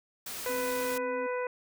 white noise, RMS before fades -39 dBFS, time 0.26-0.98 s, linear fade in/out 5 ms
harmonic tone, 497.2 Hz, B4, 12 cents sharp, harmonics 1 / 2 / 3 / 4 / 5, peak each -31 / -37 / -41 / -43 / -45 dBFS, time 0.46-1.47 s, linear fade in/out 2 ms
sine tone, 261.6 Hz, C4, in tune, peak -39 dBFS, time 0.49-1.27 s, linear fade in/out 10 ms
effects none

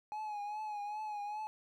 triangle tone with vibrato, 840 Hz, G#5, 19 cents sharp, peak -36 dBFS, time 0.12-1.47 s, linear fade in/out 0 ms, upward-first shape triangle, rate 2.5 Hz, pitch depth 57 cents each way, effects none

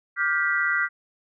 sine chord, G dominant seventh, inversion second, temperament just, 1176 / 1411.2 / 1568 / 1960 Hz, D6 / F6 / G6 / B6, +2 / +18 / 0 / -14 cents, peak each -31 / -25 / -26 / -25 dBFS, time 0.16-0.89 s, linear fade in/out 50 ms, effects none

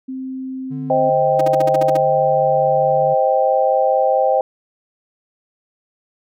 sine tone, 261.6 Hz, C4, in tune, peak -24 dBFS, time 0.08-1.1 s, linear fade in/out 10 ms
triangle tone with vibrato, 147.3 Hz, D3, 6 cents sharp, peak -25 dBFS, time 0.7-3.15 s, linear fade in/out 20 ms, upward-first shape triangle, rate 0.9 Hz, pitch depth 12 cents each way
sine chord, C minor, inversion none, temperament just, 523.3 / 627.9 / 784.9 Hz, C5 / Eb5 / G5, 0 / +16 / +2 cents, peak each -16 / -18 / -17 dBFS, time 0.9-4.41 s, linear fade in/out 2 ms
sawtooth tone bursts, 313.7 Hz, D#4, 14 cents sharp, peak -18 dBFS, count 9, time 1.39-1.97 s, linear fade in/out 5 ms, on 20 ms, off 50 ms
effects none

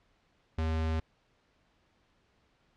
square tone, 80 Hz, D#2, 49 cents sharp, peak -29 dBFS, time 0.58-1 s, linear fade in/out 5 ms, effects pink hiss -70 dBFS RMS until 2.76 s + low-pass 4000 Hz 12 dB/octave

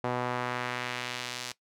sawtooth tone with band-pass filter sweep, 123.7 Hz, B2, 3 cents sharp, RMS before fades -34 dBFS, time 0.04-1.52 s, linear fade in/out 0 ms, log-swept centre 740 to 5300 Hz, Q 0.94, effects noise-tail reverb RT60 0.1 s tail -18 dB re dry

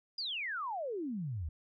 sine exponential sweep, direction down, 5000 to 71 Hz, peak -35 dBFS, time 0.18-1.49 s, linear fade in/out 5 ms, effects none

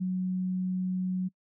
sine tone, 184.5 Hz, F#3, 5 cents flat, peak -27 dBFS, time 0-1.29 s, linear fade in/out 20 ms, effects noise-tail reverb RT60 0.1 s tail -26 dB re dry

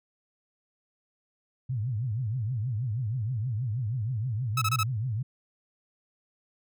sine tone with vibrato, 116.54 Hz, A#2, in tune, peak -27 dBFS, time 1.69-5.23 s, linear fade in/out 10 ms, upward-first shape triangle, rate 6.3 Hz, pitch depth 280 cents each way
sawtooth tone bursts, 1295 Hz, E6, 31 cents flat, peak -21 dBFS, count 4, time 4.57-4.833 s, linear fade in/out 5 ms, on 47 ms, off 25 ms
effects none

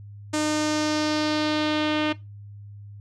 sawtooth tone with low-pass filter sweep, 304.7 Hz, D#4, 36 cents flat, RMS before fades -24 dBFS, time 0.33-2.13 s, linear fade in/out 10 ms, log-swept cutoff 7700 to 3000 Hz, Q 2.3, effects noise-tail reverb RT60 0.2 s tail -17 dB re dry + added 102 Hz sine -39 dBFS peak until 3 s

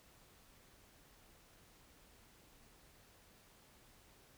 silence, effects pink hiss -65 dBFS RMS until 4.37 s

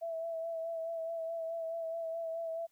sine tone with vibrato, 659.3 Hz, E5, in tune, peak -35 dBFS, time 0.01-2.67 s, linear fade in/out 20 ms, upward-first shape sine, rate 4.7 Hz, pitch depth 27 cents each way, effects white hiss -75 dBFS RMS until 2.71 s

